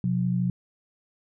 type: tone pair together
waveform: sine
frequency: 127.28 / 180 Hz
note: C3 / F#3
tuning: -47 / -47 cents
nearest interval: tritone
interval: 600 cents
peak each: -26 / -24 dBFS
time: 0.04-0.5 s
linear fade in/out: 2 ms
effects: none